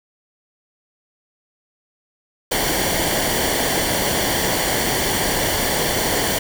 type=noise with comb filter; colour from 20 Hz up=pink; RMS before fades=-20 dBFS; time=2.51-6.39 s; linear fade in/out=10 ms; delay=0.78 ms; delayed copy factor=-0.6; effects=none